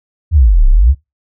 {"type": "exponential two-way sweep", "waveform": "sine", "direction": "down then up", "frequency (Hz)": [87.7, 30.32, 78.8], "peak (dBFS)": -4, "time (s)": [0.31, 0.95], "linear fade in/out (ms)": 50, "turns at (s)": 0.68, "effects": ["noise-tail reverb RT60 0.2 s tail -20 dB re dry"]}